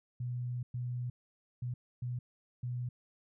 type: tone bursts at uneven times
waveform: sine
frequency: 123.1 Hz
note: B2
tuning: 5 cents flat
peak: -34 dBFS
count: 5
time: 0.2-0.63 / 0.74-1.1 / 1.62-1.74 / 2.02-2.19 / 2.63-2.89 s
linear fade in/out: 5 ms
effects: none